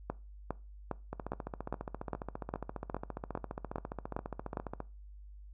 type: two click trains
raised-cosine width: 1 ms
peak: -24 / -20 dBFS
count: 55 / 12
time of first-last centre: 1.13-4.803 / 0.1-4.572 s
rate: 14.7 / 2.46 Hz
effects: noise-tail reverb RT60 0.3 s tail -21 dB re dry + added 50 Hz sine -48 dBFS peak until 5.53 s